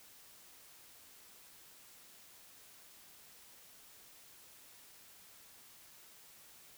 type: silence
effects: white hiss -59 dBFS RMS until 6.77 s